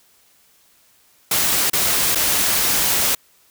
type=noise with dropouts; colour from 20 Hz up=white; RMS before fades=-18 dBFS; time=1.31-3.15 s; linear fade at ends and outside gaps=5 ms; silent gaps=1.7-1.732 / 2.149-2.155 s; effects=white hiss -56 dBFS RMS until 3.5 s